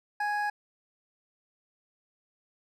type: tone pair together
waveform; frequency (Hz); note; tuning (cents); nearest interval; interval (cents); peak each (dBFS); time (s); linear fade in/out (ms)
triangle; 830.6 / 1661.2; G#5 / G#6; 0 / 0; octave; 1200; -27 / -30; 0.2-0.5; 5
effects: none